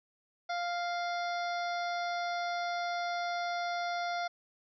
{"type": "harmonic tone with a mistuned harmonic", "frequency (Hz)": 698.5, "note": "F5", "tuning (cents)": 0, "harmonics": [1, 2, 3, 5, 6, 7, 8], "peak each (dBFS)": [-33, -39, -43, -47, -49, -50, -51], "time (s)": [0.49, 4.28], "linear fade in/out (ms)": 10, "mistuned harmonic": 6, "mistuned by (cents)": 36, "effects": []}